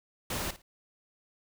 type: noise with echo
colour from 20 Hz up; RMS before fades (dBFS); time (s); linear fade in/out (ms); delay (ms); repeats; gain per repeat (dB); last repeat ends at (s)
pink; -34; 0.3-0.51; 5; 55; 2; -14; 0.62
effects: none